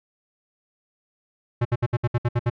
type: tone bursts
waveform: square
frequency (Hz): 120.2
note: B2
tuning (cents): -46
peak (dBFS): -19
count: 9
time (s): 1.61-2.5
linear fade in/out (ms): 10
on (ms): 42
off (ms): 64
effects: low-pass 2000 Hz 12 dB/octave